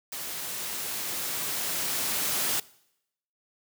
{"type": "noise with level ramp", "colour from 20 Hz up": "white", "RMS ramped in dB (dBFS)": [-36, -27], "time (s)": [0.12, 2.6], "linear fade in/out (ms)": 5, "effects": ["noise-tail reverb RT60 0.8 s tail -22 dB re dry", "high-pass 100 Hz 12 dB/octave"]}